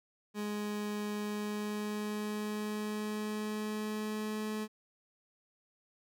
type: tone with pitch glide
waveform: 30% pulse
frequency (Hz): 208.6 to 214.7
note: G#3 to A3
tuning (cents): +8 to -42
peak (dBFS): -32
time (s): 0.34-4.68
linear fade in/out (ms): 50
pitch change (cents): +50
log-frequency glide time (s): 1.15-4.49
effects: none